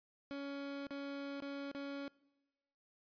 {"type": "tone with dropouts", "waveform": "30% pulse", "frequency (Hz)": 280.1, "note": "C#4", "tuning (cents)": 18, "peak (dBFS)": -39, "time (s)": [0.31, 2.08], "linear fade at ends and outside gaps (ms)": 0, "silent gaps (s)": [[0.868, 0.907], [1.403, 1.422], [1.715, 1.749]], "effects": ["noise-tail reverb RT60 1.0 s tail -22 dB re dry", "resampled to 11025 Hz"]}